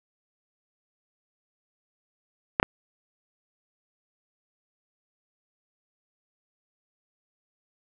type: clicks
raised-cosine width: 0.5 ms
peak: -4 dBFS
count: 2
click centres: 2.599 / 2.629 s
effects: none